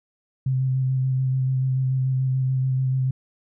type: tone with vibrato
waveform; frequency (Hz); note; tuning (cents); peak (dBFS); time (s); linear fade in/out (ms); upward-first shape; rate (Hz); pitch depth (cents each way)
sine; 130.81; C3; 0; -19; 0.46-3.11; 5; square; 6.9; 14
effects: none